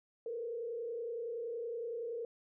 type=tone with frequency modulation; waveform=sine; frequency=466.2 Hz; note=A#4; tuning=in tune; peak=-37 dBFS; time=0.26-2.25 s; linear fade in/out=2 ms; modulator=30.7 Hz; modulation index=0.78; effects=none